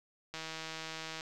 click train, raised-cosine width 0.2 ms, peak -24 dBFS, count 140, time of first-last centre 0.34-1.209 s, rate 160 Hz, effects none

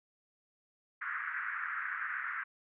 pink band-pass noise, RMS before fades -38 dBFS, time 1.01-2.44 s, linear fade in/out 10 ms, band 1300 to 1900 Hz, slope 48 dB/octave, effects none

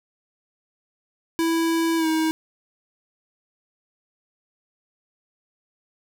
square tone with pitch glide, 329.7 to 318.3 Hz, E4 to D#4, 0 to +39 cents, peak -20 dBFS, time 1.39-2.31 s, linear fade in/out 0 ms, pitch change -61 cents, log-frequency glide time 1.97-2.07 s, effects none

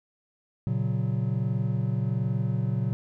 triangle chord, F# major, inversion first, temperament equal with one note detuned, 117.28 / 138.59 / 185 Hz, A#2 / C#3 / F#3, +11 / 0 / 0 cents, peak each -25 / -27 / -29 dBFS, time 0.67-2.93 s, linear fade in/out 0 ms, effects none

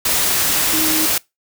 sine tone in noise, 314.6 Hz, D#4, 19 cents sharp, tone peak -21 dBFS, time 0.73-1.06 s, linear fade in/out 5 ms, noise white, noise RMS -17 dBFS, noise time 0.05-1.18 s, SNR -7 dB, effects noise-tail reverb RT60 0.2 s tail -23 dB re dry

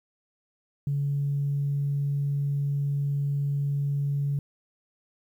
sine tone, 141.8 Hz, C#3, 40 cents sharp, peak -23 dBFS, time 0.87-4.39 s, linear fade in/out 2 ms, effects tanh soft clip ceiling -19 dBFS + 10-bit

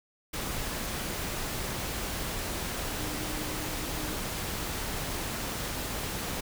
sine tone in noise, 304.7 Hz, D#4, 36 cents flat, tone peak -41 dBFS, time 3-4.14 s, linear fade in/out 10 ms, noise pink, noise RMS -34 dBFS, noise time 0.33-6.41 s, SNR -10 dB, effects none

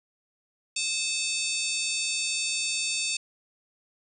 harmonic tone with a mistuned harmonic, 909 Hz, A#5, 44 cents flat, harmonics 3 / 4 / 5 / 6 / 7 / 8 / 9 / 10, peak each -31 / -35 / -34 / -37 / -38 / -34 / -37 / -39 dBFS, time 0.76-3.17 s, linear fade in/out 5 ms, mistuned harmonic 3, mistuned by -73 cents, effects none

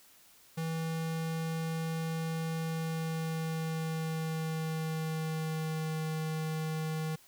square tone with pitch glide, 162.4 to 157.87 Hz, E3 to D#3, -26 to +25 cents, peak -33 dBFS, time 0.57-7.16 s, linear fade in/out 10 ms, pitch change -49 cents, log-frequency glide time 2.57-6.01 s, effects white hiss -60 dBFS RMS until 7.27 s

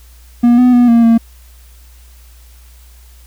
triangle tone with pitch steps, 239.3 / 249.2 / 243.3 / 233 / 229.4 Hz, A#3 / B3 / B3 / A#3 / A#3, +46 / +16 / -26 / -1 / -28 cents, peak -3 dBFS, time 0.43-1.18 s, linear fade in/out 10 ms, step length 150 ms, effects added 60 Hz sine -38 dBFS peak until 3.26 s + white hiss -48 dBFS RMS until 3.26 s

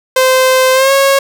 sawtooth tone with pitch glide, 518 to 548.2 Hz, C5 to C#5, -17 to -19 cents, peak -3 dBFS, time 0.16-1.19 s, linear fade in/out 5 ms, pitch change +98 cents, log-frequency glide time 0.73-0.92 s, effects none

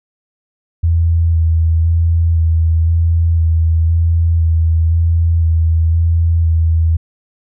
sine tone with vibrato, 82.41 Hz, E2, in tune, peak -9 dBFS, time 0.83-6.97 s, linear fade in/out 10 ms, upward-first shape square, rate 0.98 Hz, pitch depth 18 cents each way, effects none

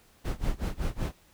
brown noise with tremolo, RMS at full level -27 dBFS, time 0.24-1.13 s, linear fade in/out 20 ms, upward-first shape sine, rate 5.3 Hz, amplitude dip 95%, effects pink hiss -61 dBFS RMS until 1.33 s

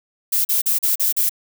violet noise bursts, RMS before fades -18 dBFS, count 6, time 0.32-1.295 s, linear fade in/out 10 ms, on 130 ms, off 39 ms, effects none

